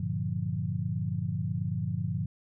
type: chord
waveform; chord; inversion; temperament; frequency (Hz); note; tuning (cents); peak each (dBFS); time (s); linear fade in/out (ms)
sine; G minor seventh; none; equal; 98 / 116.54 / 146.83 / 174.61; G2 / Bb2 / D3 / F3; 0 / 0 / 0 / 0; -34; 0-2.26; 5
effects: none